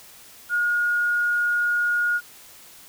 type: tone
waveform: sine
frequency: 1435 Hz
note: F6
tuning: 47 cents sharp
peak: -19 dBFS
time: 0.49-2.21 s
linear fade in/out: 50 ms
effects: white hiss -47 dBFS RMS until 2.88 s